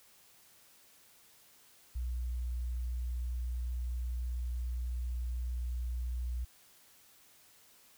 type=tone; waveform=sine; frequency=60.8 Hz; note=B1; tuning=26 cents flat; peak=-33 dBFS; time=1.95-6.45 s; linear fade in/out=10 ms; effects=white hiss -62 dBFS RMS until 7.97 s